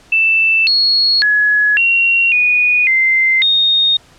sine tone with pitch steps, 2654 / 4327 / 1689 / 2744 / 2466 / 2080 / 3701 Hz, E7 / C#8 / G#6 / F7 / D#7 / C7 / A#7, +11 / -43 / +29 / -31 / -16 / -11 / -13 cents, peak -9 dBFS, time 0.12-3.97 s, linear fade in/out 5 ms, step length 550 ms, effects pink hiss -46 dBFS RMS until 4.18 s + low-pass 8000 Hz 12 dB/octave

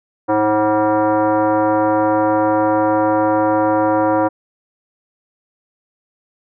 sine tone with frequency modulation, 108.4 Hz, A2, 25 cents flat, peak -12 dBFS, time 0.28-4.29 s, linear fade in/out 20 ms, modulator 427 Hz, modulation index 2.2, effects none

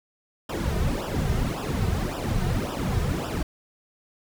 brown noise with flanger, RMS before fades -26 dBFS, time 0.49-3.43 s, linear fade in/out 5 ms, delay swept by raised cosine 0.46 to 3.66 ms, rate 1.8 Hz, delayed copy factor -0.95, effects none

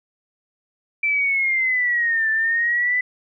sine linear two-way sweep, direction down then up, 2339 to 1760 to 2003 Hz, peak -17 dBFS, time 1.03-3.01 s, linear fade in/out 5 ms, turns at 2.3 s, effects none

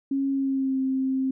sine tone with pitch glide, 273.5 to 264.2 Hz, C#4 to C4, -23 to +17 cents, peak -22 dBFS, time 0.11-1.31 s, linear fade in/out 5 ms, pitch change -60 cents, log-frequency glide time 0.3-0.8 s, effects none

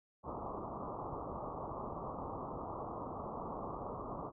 white low-pass noise, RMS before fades -43 dBFS, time 0.23-4.32 s, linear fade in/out 50 ms, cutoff 1200 Hz, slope 96 dB/octave, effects none

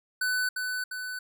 square tone with echo, 1500 Hz, F#6, 23 cents sharp, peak -26 dBFS, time 0.21-0.49 s, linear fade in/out 5 ms, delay 350 ms, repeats 2, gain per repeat -4 dB, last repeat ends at 1.19 s, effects none

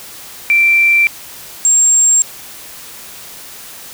sine tone pair in turn, 2349 / 7458 Hz, D7 / A#8, 0 / 0 cents, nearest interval octave + minor sixth, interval 2000 cents, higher second, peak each -7 dBFS, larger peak neither, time 0.5-1.07 / 1.65-2.22 s, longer neither, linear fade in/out 0 ms, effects white hiss -33 dBFS RMS until 3.93 s

